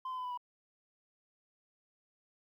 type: tone with pitch steps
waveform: sine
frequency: 1035 / 1020.8 / 1006.7 / 992.8 / 979.2 Hz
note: C6 / C6 / B5 / B5 / B5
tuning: -19 / -43 / +33 / +9 / -15 cents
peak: -34 dBFS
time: 0.05-0.375 s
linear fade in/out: 5 ms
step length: 65 ms
effects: tanh soft clip ceiling -36 dBFS + 12-bit